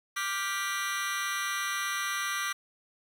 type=chord; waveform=sawtooth; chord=G dominant seventh; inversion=second; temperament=just; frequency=1176 / 1411.2 / 1568 / 1960 Hz; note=D6 / F6 / G6 / B6; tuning=+2 / +18 / 0 / -14 cents; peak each=-30 / -35 / -33 / -31 dBFS; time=0.16-2.53 s; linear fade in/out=10 ms; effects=low-pass 12000 Hz 12 dB/octave + 9-bit